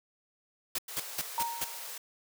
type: noise bursts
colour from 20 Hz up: white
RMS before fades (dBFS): -32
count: 5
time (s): 0.75-1.645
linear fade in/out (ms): 5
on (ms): 35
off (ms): 180
type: high-pass noise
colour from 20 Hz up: white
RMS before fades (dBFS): -42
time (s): 0.88-1.98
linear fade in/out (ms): 5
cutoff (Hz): 400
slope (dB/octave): 96
type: tone with exponential decay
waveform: sine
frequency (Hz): 932.3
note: A#5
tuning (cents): 0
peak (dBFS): -27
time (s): 1.38-1.98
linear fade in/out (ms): 1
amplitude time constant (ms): 130
effects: none